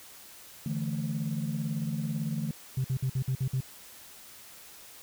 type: chord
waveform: sine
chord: D suspended second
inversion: none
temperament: equal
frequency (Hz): 146.83 / 164.81 / 220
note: D3 / E3 / A3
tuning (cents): 0 / 0 / 0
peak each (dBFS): -32 / -33 / -33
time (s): 0.66-2.51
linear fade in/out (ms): 2
type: tone bursts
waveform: sine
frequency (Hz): 130.81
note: C3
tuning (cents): 0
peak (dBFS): -24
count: 7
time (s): 2.77-3.606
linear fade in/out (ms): 5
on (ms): 74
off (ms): 53
effects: tanh soft clip ceiling -23 dBFS + white hiss -50 dBFS RMS until 5.02 s